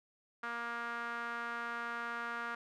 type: tone with band-pass filter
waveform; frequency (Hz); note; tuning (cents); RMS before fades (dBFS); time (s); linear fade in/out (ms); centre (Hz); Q
sawtooth; 235.3; A#3; +16; -40; 0.43-2.55; 5; 1400; 3.5
effects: none